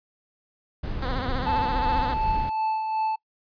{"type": "noise", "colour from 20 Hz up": "brown", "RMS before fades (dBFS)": -29, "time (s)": [0.83, 2.5], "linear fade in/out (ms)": 10}
{"type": "tone with vibrato", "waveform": "10% pulse", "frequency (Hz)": 255.4, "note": "C4", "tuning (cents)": -42, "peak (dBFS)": -21, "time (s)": [1.02, 2.14], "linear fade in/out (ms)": 5, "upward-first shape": "sine", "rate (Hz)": 15, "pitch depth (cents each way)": 95}
{"type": "tone with tremolo", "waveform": "triangle", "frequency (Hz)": 876, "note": "A5", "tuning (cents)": -8, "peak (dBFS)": -20, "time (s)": [1.46, 3.16], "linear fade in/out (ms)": 10, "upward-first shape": "sine", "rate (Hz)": 2.7, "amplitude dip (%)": 40}
{"effects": ["noise-tail reverb RT60 0.1 s tail -24 dB re dry", "resampled to 11025 Hz"]}